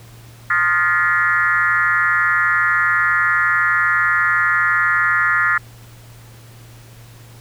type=tone with frequency modulation; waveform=sine; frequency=1568 Hz; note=G6; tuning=in tune; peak=-13 dBFS; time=0.5-5.58 s; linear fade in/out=5 ms; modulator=168 Hz; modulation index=2.2; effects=added 116 Hz sine -40 dBFS peak until 7.4 s + pink hiss -46 dBFS RMS until 7.4 s